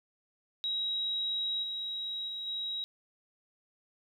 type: tone with level steps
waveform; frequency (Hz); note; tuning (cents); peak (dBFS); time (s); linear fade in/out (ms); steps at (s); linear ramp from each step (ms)
sine; 3836; A#7; +49; -30 / -34 / -36 / -33; 0.64-2.84; 0; 1.62 / 2.27 / 2.46; 20
effects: 11-bit